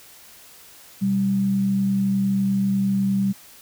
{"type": "tone pair together", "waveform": "sine", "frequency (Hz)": [124.33, 196], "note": ["B2", "G3"], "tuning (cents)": [12, 0], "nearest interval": "minor sixth", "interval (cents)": 788, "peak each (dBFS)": [-30, -18], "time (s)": [1.01, 3.33], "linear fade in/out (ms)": 20, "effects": ["white hiss -47 dBFS RMS until 3.61 s"]}